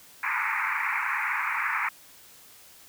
white band-pass noise, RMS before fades -28 dBFS, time 0.23-1.89 s, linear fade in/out 5 ms, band 860 to 2400 Hz, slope 96 dB/octave, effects white hiss -52 dBFS RMS until 2.88 s

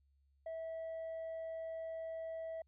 sine tone, 651 Hz, E5, 22 cents flat, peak -38 dBFS, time 0.46-2.62 s, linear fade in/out 5 ms, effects tanh soft clip ceiling -40 dBFS + added 69 Hz sine -70 dBFS peak until 2.67 s

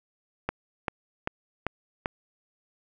click train, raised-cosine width 0.5 ms, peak -12 dBFS, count 5, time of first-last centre 0.49-2.059 s, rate 2.55 Hz, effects none

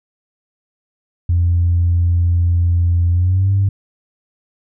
sine tone with pitch glide, 86.5 to 98.22 Hz, F2 to G2, -16 to +4 cents, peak -10 dBFS, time 1.29-3.69 s, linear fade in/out 5 ms, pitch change +220 cents, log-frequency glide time 3.11-3.51 s, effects tanh soft clip ceiling -7 dBFS

